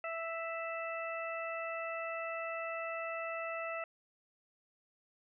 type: harmonic tone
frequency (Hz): 660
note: E5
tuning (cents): +2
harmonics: 1 / 2 / 3 / 4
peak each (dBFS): -40 / -42 / -45 / -44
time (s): 0.04-3.84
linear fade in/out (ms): 2
effects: none